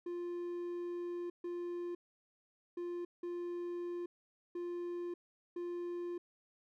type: tone bursts at uneven times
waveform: triangle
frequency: 349.5 Hz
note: F4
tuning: 1 cent sharp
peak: -36 dBFS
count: 6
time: 0.06-1.3 / 1.44-1.95 / 2.77-3.05 / 3.23-4.06 / 4.55-5.14 / 5.56-6.18 s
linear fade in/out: 5 ms
effects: none